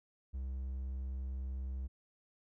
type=tone; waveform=triangle; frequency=65.41 Hz; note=C2; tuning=in tune; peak=-35 dBFS; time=0.33-1.88 s; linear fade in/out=20 ms; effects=none